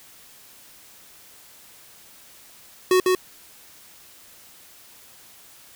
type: tone with echo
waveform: square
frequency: 369.2 Hz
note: F#4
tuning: 4 cents flat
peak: -15 dBFS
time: 2.91-3 s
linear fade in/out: 2 ms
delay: 150 ms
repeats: 1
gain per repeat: -2 dB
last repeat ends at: 3.15 s
effects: white hiss -49 dBFS RMS until 5.75 s